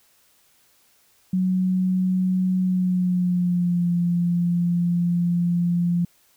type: tone with pitch glide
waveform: sine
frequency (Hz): 185 to 173.61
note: F#3 to F3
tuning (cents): 0 to -10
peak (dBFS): -18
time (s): 1.33-6.05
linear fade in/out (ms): 5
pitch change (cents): -110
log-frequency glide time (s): 2.6-3.9
effects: white hiss -60 dBFS RMS until 6.36 s